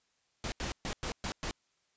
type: noise bursts at uneven times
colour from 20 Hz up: pink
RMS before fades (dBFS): -36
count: 6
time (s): 0.44-0.52 / 0.6-0.72 / 0.85-0.93 / 1.03-1.12 / 1.24-1.32 / 1.43-1.51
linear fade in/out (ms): 0
effects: white hiss -75 dBFS RMS until 1.96 s + resampled to 16000 Hz